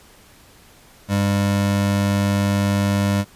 square tone pair together, 100 / 200 Hz, G2 / G3, +35 / +35 cents, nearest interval octave, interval 1200 cents, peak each -20 dBFS, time 1.08-3.25 s, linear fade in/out 50 ms, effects pink hiss -49 dBFS RMS until 3.35 s + resampled to 32000 Hz

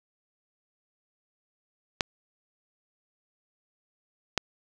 clicks, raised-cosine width 0.2 ms, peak -6 dBFS, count 2, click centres 2.008 / 4.377 s, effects none

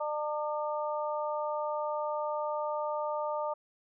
harmonic tone, 300 Hz, D4, 37 cents sharp, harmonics 2 / 3 / 4, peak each -33 / -35 / -38 dBFS, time 0-3.54 s, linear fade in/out 10 ms, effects none

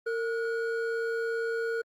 triangle tone pair together, 457.5 / 1450.1 Hz, A#4 / F#6, -32 / -35 cents, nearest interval octave + minor sixth, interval 1997 cents, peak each -27 / -33 dBFS, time 0.06-1.82 s, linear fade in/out 10 ms, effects Opus 32 kbps

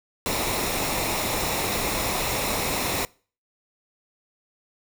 pink noise with comb filter, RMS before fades -26 dBFS, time 0.26-3.05 s, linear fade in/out 0 ms, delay 0.64 ms, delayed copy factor -0.5, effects noise-tail reverb RT60 0.4 s tail -24 dB re dry

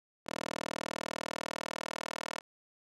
10% pulse tone with high-pass filter sweep, 40.03 Hz, D#1, 50 cents sharp, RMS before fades -41 dBFS, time 0.26-2.41 s, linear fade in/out 10 ms, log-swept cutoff 420 to 730 Hz, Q 0.85, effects low-pass 10000 Hz 12 dB/octave

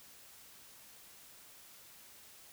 silence, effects white hiss -57 dBFS RMS until 2.52 s

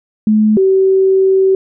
sine tone pair in turn, 214.7 / 382.6 Hz, A3 / G4, -42 / -42 cents, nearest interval minor seventh, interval 1000 cents, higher second, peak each -7 dBFS, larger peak neither, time 0.27-0.57 / 0.57-1.55 s, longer second, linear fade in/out 2 ms, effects none

